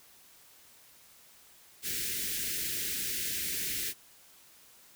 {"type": "band-stop noise", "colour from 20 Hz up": "white", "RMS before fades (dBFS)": -34, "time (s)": [1.82, 3.94], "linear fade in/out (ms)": 50, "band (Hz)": [450, 1600], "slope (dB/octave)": 48, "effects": ["white hiss -58 dBFS RMS until 4.95 s"]}